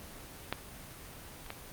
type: clicks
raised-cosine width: 0.3 ms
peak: -15 / -30 / -22 dBFS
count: 3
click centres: 0.526 / 1.463 / 1.504 s
effects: pink hiss -48 dBFS RMS until 1.72 s + Opus 24 kbps